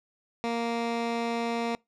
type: tone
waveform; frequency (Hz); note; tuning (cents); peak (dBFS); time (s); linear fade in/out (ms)
15% pulse; 233.1; A#3; 0; -21; 0.44-1.75; 0
effects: noise-tail reverb RT60 0.2 s tail -25 dB re dry + low-pass 5000 Hz 12 dB/octave